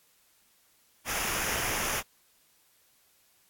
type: noise with comb filter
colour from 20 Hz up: pink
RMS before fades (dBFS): -31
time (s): 1.05-2.03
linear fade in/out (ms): 50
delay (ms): 0.24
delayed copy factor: -0.65
effects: white hiss -65 dBFS RMS until 3.49 s + AAC 64 kbps